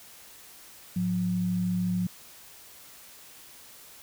sine tone pair together, 106.44 / 180 Hz, G#2 / F#3, +43 / -47 cents, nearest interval major sixth, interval 910 cents, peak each -35 / -25 dBFS, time 0.96-2.07 s, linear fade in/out 5 ms, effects white hiss -50 dBFS RMS until 4.02 s

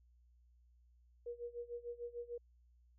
sine tone with tremolo, 477.5 Hz, A#4, 42 cents sharp, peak -40 dBFS, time 1.26-2.38 s, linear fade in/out 5 ms, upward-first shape sine, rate 6.7 Hz, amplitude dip 90%, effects added 60 Hz sine -65 dBFS peak until 2.98 s

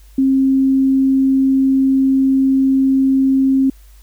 sine tone, 267.4 Hz, C4, 38 cents sharp, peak -10 dBFS, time 0.18-3.7 s, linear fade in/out 5 ms, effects added 50 Hz sine -40 dBFS peak until 4.02 s + white hiss -53 dBFS RMS until 4.02 s

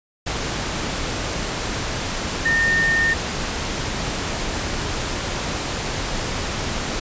sine tone in noise, 1824 Hz, A#6, 38 cents flat, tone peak -16 dBFS, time 2.45-3.14 s, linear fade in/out 10 ms, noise pink, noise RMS -25 dBFS, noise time 0.26-7 s, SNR +6 dB, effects resampled to 16000 Hz

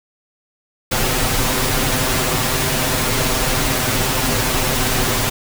pink noise with comb filter, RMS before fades -18 dBFS, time 0.91-5.3 s, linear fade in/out 10 ms, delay 7.8 ms, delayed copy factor +0.9, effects none

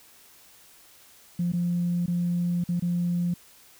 sine tone with dropouts, 174.61 Hz, F3, in tune, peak -22 dBFS, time 1.39-3.34 s, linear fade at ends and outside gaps 5 ms, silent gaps 1.521-1.534 / 2.061-2.079 / 2.64-2.688 / 2.797-2.822 s, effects tanh soft clip ceiling -18 dBFS + white hiss -54 dBFS RMS until 3.79 s

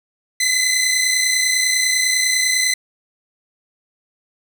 15% pulse tone pair together, 2014 / 2044 Hz, B6 / C7, +33 / -41 cents, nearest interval unison, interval 26 cents, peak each -12 dBFS, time 0.4-2.74 s, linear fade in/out 5 ms, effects none

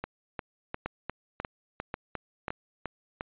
two click trains, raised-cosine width 0.5 ms, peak -17 / -18 dBFS, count 4 / 10, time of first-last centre 0.86-2.482 / 0.04-3.209 s, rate 1.85 / 2.84 Hz, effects resampled to 8000 Hz

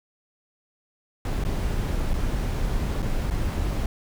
brown noise with dropouts, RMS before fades -25 dBFS, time 1.25-3.86 s, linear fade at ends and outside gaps 2 ms, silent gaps 1.439-1.449 / 2.135-2.139 / 3.022-3.026 / 3.302-3.308 s, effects none

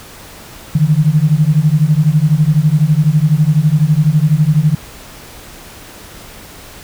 sine beating tone pair, 146.83 / 158.83 Hz, D3 / D#3, 0 / +36 cents, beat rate 12 Hz, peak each -11 dBFS, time 0.75-4.75 s, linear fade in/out 5 ms, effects pink hiss -35 dBFS RMS until 6.83 s

